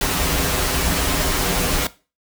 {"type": "noise with comb filter", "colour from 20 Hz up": "pink", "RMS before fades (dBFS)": -20, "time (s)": [0.01, 1.87], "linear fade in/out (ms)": 2, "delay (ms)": 9, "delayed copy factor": -1, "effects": ["noise-tail reverb RT60 0.3 s tail -17 dB re dry"]}